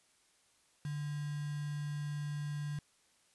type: tone with quantisation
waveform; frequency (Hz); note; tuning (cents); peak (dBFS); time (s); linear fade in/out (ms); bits
sine; 147; D3; +2; -36; 0.85-2.79; 2; 8
effects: white hiss -70 dBFS RMS until 3.34 s + resampled to 24000 Hz